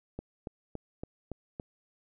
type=click train; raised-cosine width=2 ms; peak=-24 dBFS; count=6; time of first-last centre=0.19-1.598 s; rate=3.55 Hz; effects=none